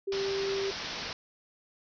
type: tone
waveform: sine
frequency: 392 Hz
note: G4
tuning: in tune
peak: -29 dBFS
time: 0.07-0.71 s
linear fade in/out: 10 ms
type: low-pass noise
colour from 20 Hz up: white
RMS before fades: -38 dBFS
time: 0.12-1.13 s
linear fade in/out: 2 ms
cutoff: 5700 Hz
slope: 96 dB/octave
effects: none